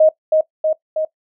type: tone with echo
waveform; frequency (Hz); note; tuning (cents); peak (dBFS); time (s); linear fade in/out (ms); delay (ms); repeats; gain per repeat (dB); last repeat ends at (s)
sine; 626; D#5; +10; -7; 0-0.09; 5; 320; 3; -3; 1.05
effects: noise-tail reverb RT60 0.1 s tail -18 dB re dry